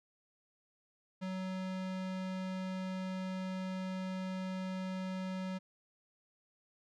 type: tone with low-pass filter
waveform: square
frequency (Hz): 187.1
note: F#3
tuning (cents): +20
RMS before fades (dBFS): -39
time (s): 1.21-5.59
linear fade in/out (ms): 20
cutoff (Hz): 4900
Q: 0.69
effects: none